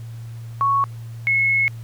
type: tone pair in turn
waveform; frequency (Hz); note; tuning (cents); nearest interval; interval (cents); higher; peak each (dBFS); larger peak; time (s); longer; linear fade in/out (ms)
sine; 1108.7 / 2182; C#6 / C#7; 0 / -28; octave; 1172; second; -15; neither; 0.61-0.84 / 1.27-1.68; second; 0
effects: added 115 Hz sine -31 dBFS peak until 1.83 s + pink hiss -51 dBFS RMS until 1.83 s